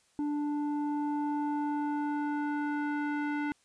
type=tone with low-pass filter sweep; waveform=square; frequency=293.7 Hz; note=D4; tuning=in tune; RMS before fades=-32 dBFS; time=0.19-3.52 s; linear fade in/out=0 ms; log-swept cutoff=600 to 1900 Hz; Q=2; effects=white hiss -68 dBFS RMS until 3.64 s + resampled to 22050 Hz

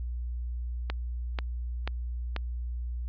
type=click train; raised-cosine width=0.3 ms; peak=-16 dBFS; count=4; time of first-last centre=0.9-2.363 s; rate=2.05 Hz; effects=added 60 Hz sine -31 dBFS peak until 3.08 s + resampled to 11025 Hz

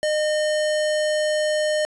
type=tone; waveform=square; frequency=610 Hz; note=D#5; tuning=34 cents flat; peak=-20 dBFS; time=0.03-1.85 s; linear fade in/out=0 ms; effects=resampled to 24000 Hz + 9-bit

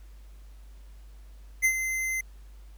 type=tone with ADSR envelope; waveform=square; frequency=2069 Hz; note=C7; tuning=20 cents flat; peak=-19 dBFS; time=1.62-2.21 s; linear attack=29 ms; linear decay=76 ms; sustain=-9 dB; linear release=6 ms; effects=added 50 Hz sine -45 dBFS peak until 2.77 s + pink hiss -63 dBFS RMS until 2.77 s

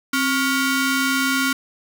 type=ring-modulated tone; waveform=sawtooth; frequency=839 Hz; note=G#5; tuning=17 cents sharp; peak=-11 dBFS; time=0.13-1.53 s; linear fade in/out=5 ms; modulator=574 Hz; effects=none

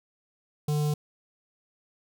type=tone with notch filter; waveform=square; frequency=149.1 Hz; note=D3; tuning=27 cents sharp; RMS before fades=-26 dBFS; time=0.68-0.94 s; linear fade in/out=5 ms; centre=1800 Hz; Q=0.52; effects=none

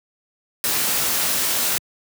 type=noise with comb filter; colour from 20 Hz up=white; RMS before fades=-21 dBFS; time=0.64-1.78 s; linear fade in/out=0 ms; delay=19 ms; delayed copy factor=-0.5; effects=high-pass 100 Hz 12 dB/octave

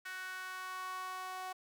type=tone with high-pass filter sweep; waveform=sawtooth; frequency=372 Hz; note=F#4; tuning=9 cents sharp; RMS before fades=-43 dBFS; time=0.05-1.53 s; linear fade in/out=10 ms; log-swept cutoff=1600 to 850 Hz; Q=4.1; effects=none

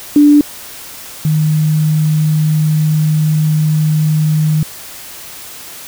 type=tone pair in turn; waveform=sine; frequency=293 / 154.5 Hz; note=D4 / D#3; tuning=-4 / -12 cents; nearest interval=major seventh; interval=1108 cents; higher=first; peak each=-3 / -9 dBFS; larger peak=first; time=0.16-0.41 / 1.25-4.63 s; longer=second; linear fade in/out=2 ms; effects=white hiss -31 dBFS RMS until 5.87 s

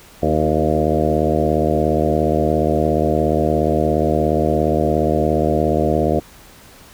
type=harmonic tone with a mistuned harmonic; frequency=77.1 Hz; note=D#2; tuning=15 cents flat; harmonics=1 / 2 / 3 / 4 / 5 / 6 / 7 / 8 / 9; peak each=-23 / -23 / -23 / -23 / -23 / -23 / -23 / -23 / -23 dBFS; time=0.22-6.2 s; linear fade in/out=10 ms; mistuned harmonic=4; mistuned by=+34 cents; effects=pink hiss -44 dBFS RMS until 6.93 s

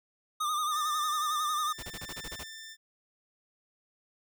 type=tone with vibrato; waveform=square; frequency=1216 Hz; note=D#6; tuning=40 cents flat; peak=-29 dBFS; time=0.4-1.73 s; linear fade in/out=10 ms; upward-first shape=sine; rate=11 Hz; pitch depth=58 cents each way
type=tone with tremolo; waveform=15% pulse; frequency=1782 Hz; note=A6; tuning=22 cents sharp; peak=-35 dBFS; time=0.7-2.77 s; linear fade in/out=50 ms; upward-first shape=triangle; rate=0.81 Hz; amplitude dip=35%
type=noise bursts; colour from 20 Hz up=pink; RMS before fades=-41 dBFS; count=9; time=1.78-2.437 s; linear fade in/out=10 ms; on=49 ms; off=27 ms
effects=none

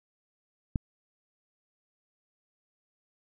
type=click; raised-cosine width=5 ms; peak=-15 dBFS; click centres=0.758 s; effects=none

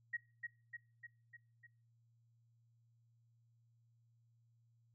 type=tone with echo; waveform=sine; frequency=1892 Hz; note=A#6; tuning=25 cents sharp; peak=-37 dBFS; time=0.13-0.17 s; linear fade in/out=10 ms; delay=300 ms; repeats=5; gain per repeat=-4 dB; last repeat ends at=1.67 s; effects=noise-tail reverb RT60 0.4 s tail -21 dB re dry + added 116 Hz sine -70 dBFS peak until 4.94 s

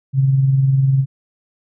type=tone with tremolo; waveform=sine; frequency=134.8 Hz; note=C#3; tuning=48 cents flat; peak=-9 dBFS; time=0.13-1.06 s; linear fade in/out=50 ms; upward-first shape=sine; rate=20 Hz; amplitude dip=45%; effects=none

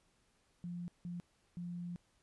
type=tone bursts at uneven times; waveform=sine; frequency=174.61 Hz; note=F3; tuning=in tune; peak=-40 dBFS; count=3; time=0.64-0.88 / 1.05-1.2 / 1.57-1.96 s; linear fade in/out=0 ms; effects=pink hiss -74 dBFS RMS until 2.22 s + resampled to 24000 Hz

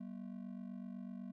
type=ring-modulated tone; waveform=triangle; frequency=215.9 Hz; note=A3; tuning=33 cents flat; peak=-39 dBFS; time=0-1.32 s; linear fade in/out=10 ms; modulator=24 Hz; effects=none

